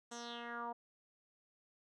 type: tone with low-pass filter sweep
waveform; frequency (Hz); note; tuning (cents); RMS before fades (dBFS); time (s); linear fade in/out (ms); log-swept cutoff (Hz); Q
10% pulse; 236.8; A#3; +27; -45; 0.11-0.73; 10; 7600 to 810; 4.4
effects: none